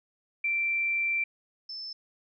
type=tone pair in turn; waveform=sine; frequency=2349 / 5273 Hz; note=D7 / E8; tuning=0 / 0 cents; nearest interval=octave + major second; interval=1400 cents; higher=second; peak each=-25 / -36 dBFS; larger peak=first; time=0.44-1.24 / 1.69-1.93 s; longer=first; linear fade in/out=5 ms; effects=none